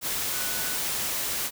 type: tone in noise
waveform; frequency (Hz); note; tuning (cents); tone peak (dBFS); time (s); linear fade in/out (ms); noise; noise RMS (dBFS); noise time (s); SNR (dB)
sine; 1482; F#6; +2; -38; 0.31-0.79; 50; white; -29; 0.01-1.51; -12
effects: none